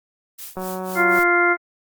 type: noise with tremolo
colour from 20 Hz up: blue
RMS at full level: -34 dBFS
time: 0.38-1.24 s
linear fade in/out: 10 ms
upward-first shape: sine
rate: 4 Hz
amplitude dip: 90%
type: click train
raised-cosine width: 1 ms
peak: -16 dBFS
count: 116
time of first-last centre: 0.57-1.188 s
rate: 186 Hz
type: harmonic tone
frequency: 349.2 Hz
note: F4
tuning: in tune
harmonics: 1 / 2 / 3 / 4 / 5 / 6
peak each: -20 / -23 / -26 / -18 / -31 / -20 dBFS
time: 0.95-1.57 s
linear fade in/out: 50 ms
effects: Opus 48 kbps